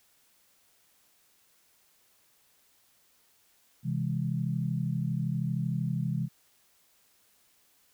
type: chord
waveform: sine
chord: C augmented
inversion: none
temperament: just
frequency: 130.81 / 163.52 / 204.4 Hz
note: C3 / E3 / G#3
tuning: 0 / -14 / -27 cents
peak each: -31 / -31 / -35 dBFS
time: 3.83-6.29 s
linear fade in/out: 50 ms
effects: white hiss -66 dBFS RMS until 7.93 s